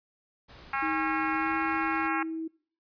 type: noise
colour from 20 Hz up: pink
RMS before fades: -50 dBFS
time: 0.48-2.09 s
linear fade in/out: 20 ms
type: harmonic tone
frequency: 272.2 Hz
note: C#4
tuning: 31 cents flat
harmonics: 3 / 4 / 5 / 6 / 7 / 8 / 9 / 10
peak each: -33 / -34 / -33 / -35 / -40 / -37 / -39 / -44 dBFS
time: 0.73-2.23 s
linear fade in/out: 5 ms
type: tone with pitch glide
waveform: sine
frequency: 316.4 to 323 Hz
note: D#4 to E4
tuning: +29 to -35 cents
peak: -31 dBFS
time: 0.82-2.48 s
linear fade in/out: 10 ms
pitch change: +36 cents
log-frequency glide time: 1.35-1.51 s
effects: noise-tail reverb RT60 0.5 s tail -24 dB re dry + resampled to 11025 Hz